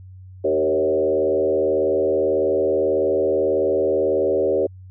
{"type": "tone with frequency modulation", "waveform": "sine", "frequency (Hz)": 466.2, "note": "A#4", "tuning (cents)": 0, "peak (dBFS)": -16, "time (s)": [0.44, 4.67], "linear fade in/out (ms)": 10, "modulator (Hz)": 78.3, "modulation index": 1.6, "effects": ["added 93 Hz sine -38 dBFS peak until 4.9 s"]}